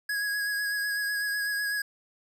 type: tone with vibrato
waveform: square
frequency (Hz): 1661.2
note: G#6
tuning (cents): 0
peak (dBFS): -28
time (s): 0.09-1.82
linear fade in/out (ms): 5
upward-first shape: sine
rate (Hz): 8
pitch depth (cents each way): 22
effects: none